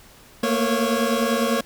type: tone cluster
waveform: 25% pulse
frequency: 226.2 / 236.2 / 550 Hz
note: A3 / A#3 / C#5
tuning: +48 / +23 / -14 cents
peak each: -20 dBFS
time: 0.43-1.61 s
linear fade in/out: 5 ms
effects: pink hiss -49 dBFS RMS until 1.65 s